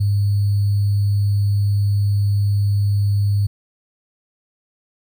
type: tone with sample-and-hold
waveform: sine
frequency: 101.2 Hz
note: G#2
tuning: 44 cents flat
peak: -14 dBFS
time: 0-3.47 s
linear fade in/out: 10 ms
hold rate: 4410 Hz
effects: none